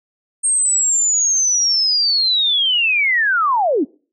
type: linear sweep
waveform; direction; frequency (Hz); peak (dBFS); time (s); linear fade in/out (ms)
sine; down; 8610 to 233.1; -13; 0.43-3.85; 20
effects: noise-tail reverb RT60 0.4 s tail -24 dB re dry